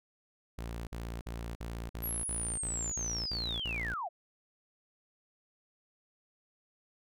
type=tone bursts; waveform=sawtooth; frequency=57.5 Hz; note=A#1; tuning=23 cents flat; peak=-34 dBFS; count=10; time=0.58-3.939 s; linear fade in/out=5 ms; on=290 ms; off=51 ms
type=linear sweep; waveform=sine; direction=down; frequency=11630 to 610 Hz; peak=-34 dBFS; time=2.02-4.09 s; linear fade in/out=20 ms
effects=none